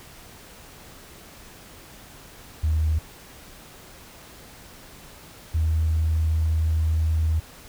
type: tone pair in turn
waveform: sine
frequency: 78.3 / 79.81 Hz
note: D#2 / D#2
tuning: +11 / +45 cents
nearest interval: unison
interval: 34 cents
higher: second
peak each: -18 dBFS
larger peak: neither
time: 2.63-2.99 / 5.54-7.4 s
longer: second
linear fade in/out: 10 ms
effects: tanh soft clip ceiling -14 dBFS + pink hiss -46 dBFS RMS until 7.68 s